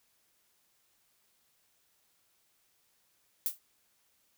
violet noise with exponential decay, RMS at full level -27 dBFS, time 3.46-3.59 s, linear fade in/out 1 ms, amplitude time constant 27 ms, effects white hiss -72 dBFS RMS until 4.37 s

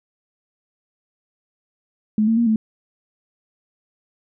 sine tone with pitch steps, 214.1 / 225.5 / 234.8 / 219.2 Hz, A3 / A3 / A#3 / A3, -47 / +43 / +13 / -6 cents, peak -14 dBFS, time 2.18-2.56 s, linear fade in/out 2 ms, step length 95 ms, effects none

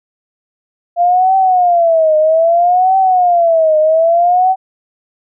sine tone with vibrato, 688 Hz, F5, 26 cents flat, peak -7 dBFS, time 0.96-4.56 s, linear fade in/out 50 ms, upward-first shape triangle, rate 0.62 Hz, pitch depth 200 cents each way, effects none

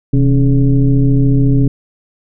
sine tone with frequency modulation, 130 Hz, C3, 11 cents flat, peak -7 dBFS, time 0.13-1.68 s, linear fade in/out 5 ms, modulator 147 Hz, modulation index 1.1, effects none

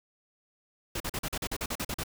pink noise bursts, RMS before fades -33 dBFS, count 12, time 0.95-2.036 s, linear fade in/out 5 ms, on 52 ms, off 42 ms, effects none

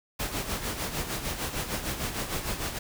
pink noise with tremolo, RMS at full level -30 dBFS, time 0.19-2.79 s, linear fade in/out 10 ms, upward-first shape sine, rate 6.6 Hz, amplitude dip 60%, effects none

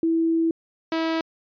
sine / sawtooth tone pair in turn, 328.3 / 324.9 Hz, E4 / E4, -7 / -25 cents, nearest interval unison, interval 18 cents, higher first, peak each -18 dBFS, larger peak neither, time 0.03-0.51 / 0.92-1.21 s, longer first, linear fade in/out 2 ms, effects resampled to 11025 Hz

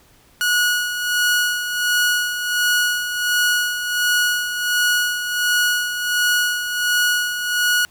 sawtooth tone with tremolo, 1457 Hz, F#6, 27 cents flat, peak -11 dBFS, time 0.41-7.85 s, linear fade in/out 0 ms, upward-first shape sine, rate 1.4 Hz, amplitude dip 60%, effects pink hiss -53 dBFS RMS until 7.9 s

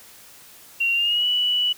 sine tone with pitch glide, 2755 to 2953 Hz, F7 to F#7, -24 to -4 cents, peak -18 dBFS, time 0.8-1.73 s, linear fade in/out 10 ms, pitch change +120 cents, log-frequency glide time 0.93-1.26 s, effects white hiss -47 dBFS RMS until 1.77 s

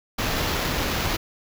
pink noise with sample-and-hold, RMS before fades -25 dBFS, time 0.18-1.17 s, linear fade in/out 10 ms, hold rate 8820 Hz, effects none

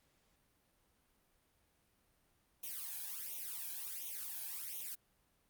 blue noise with flanger, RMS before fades -44 dBFS, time 2.63-4.95 s, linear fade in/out 5 ms, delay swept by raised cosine 0.31 to 1.26 ms, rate 1.4 Hz, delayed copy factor +0.95, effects pink hiss -75 dBFS RMS until 5.49 s + Opus 48 kbps

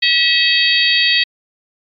harmonic tone with a mistuned harmonic, 647 Hz, E5, 32 cents flat, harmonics 3 / 4 / 5 / 6 / 7, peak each -17 / -17 / -17 / -17 / -17 dBFS, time 0.02-1.24 s, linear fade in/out 10 ms, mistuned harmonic 6, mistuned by -46 cents, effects MP3 96 kbps

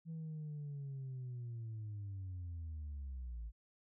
sine linear sweep, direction down, 164.81 to 53.3 Hz, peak -40 dBFS, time 0.05-3.52 s, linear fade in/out 50 ms, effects tanh soft clip ceiling -40 dBFS

